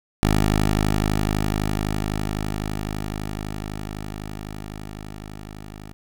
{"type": "tone with level ramp", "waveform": "10% pulse", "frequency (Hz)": 51.91, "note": "G#1", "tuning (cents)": 0, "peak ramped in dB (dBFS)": [-8, -29], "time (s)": [0.23, 5.93], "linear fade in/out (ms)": 0, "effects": []}